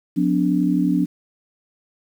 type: tone cluster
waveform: sine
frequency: 179.4 / 251.6 / 290.6 Hz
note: F3 / B3 / D4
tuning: +47 / +32 / -18 cents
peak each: -20 / -22 / -19 dBFS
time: 0.16-1.06 s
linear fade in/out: 20 ms
effects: 8-bit